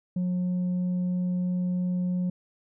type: tone with tanh clipping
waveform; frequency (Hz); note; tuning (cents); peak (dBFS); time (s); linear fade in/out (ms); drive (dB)
sine; 180.3; F#3; -45; -25; 0.16-2.3; 5; 2
effects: none